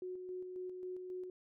sine tone with tremolo, 366.4 Hz, F#4, 17 cents flat, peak -40 dBFS, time 0.02-1.3 s, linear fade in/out 2 ms, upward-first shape square, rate 3.7 Hz, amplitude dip 35%, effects none

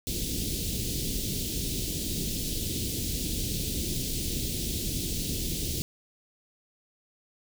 pink band-stop noise, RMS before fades -31 dBFS, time 0.07-5.82 s, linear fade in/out 0 ms, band 380 to 3300 Hz, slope 24 dB/octave, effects none

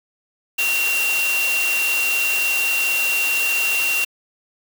sine tone in noise, 2750 Hz, F7, 27 cents flat, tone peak -18 dBFS, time 0.58-4.05 s, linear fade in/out 10 ms, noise white, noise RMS -25 dBFS, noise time 0.58-4.05 s, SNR +4 dB, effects high-pass 400 Hz 12 dB/octave

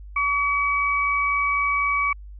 sine tone pair together, 1138 / 2276 Hz, C#6 / C#7, +45 / +45 cents, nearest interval octave, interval 1200 cents, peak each -22 dBFS, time 0.16-2.13 s, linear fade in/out 5 ms, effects added 50 Hz sine -37 dBFS peak until 2.39 s

